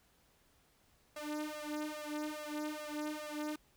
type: tone with flanger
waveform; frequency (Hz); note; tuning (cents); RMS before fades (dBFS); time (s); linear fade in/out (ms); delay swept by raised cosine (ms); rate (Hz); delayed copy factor
sawtooth; 301.4; D4; +45; -41; 1.16-3.56; 5; 1.5 to 3.5; 2.4; +1
effects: pink hiss -70 dBFS RMS until 3.76 s